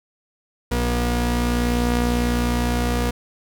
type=tone pair together; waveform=sawtooth; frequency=59.9 / 240 Hz; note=A#1 / B3; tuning=+48 / -49 cents; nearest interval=2 octaves; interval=2403 cents; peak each=-17 / -18 dBFS; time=0.71-3.11 s; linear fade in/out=10 ms; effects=none